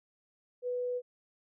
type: tone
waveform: sine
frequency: 493.9 Hz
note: B4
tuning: in tune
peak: -31 dBFS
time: 0.62-1.02 s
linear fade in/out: 50 ms
effects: none